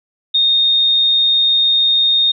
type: tone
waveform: sine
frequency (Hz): 3687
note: A#7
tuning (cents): -20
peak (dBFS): -10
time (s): 0.34-2.32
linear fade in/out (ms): 10
effects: none